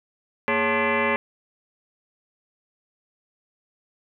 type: tone with frequency modulation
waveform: sine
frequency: 740 Hz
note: F#5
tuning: in tune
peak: -19 dBFS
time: 0.48-1.16 s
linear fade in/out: 0 ms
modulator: 324 Hz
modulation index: 5.3
effects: none